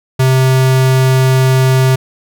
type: tone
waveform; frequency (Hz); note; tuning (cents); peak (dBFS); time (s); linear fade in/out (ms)
square; 130.81; C3; 0; -8; 0.19-1.96; 10
effects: none